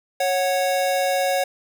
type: tone pair together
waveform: square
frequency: 552 / 736.8 Hz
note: C#5 / F#5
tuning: -7 / -7 cents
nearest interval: perfect fourth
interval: 500 cents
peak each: -22 / -23 dBFS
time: 0.2-1.44 s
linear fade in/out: 5 ms
effects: none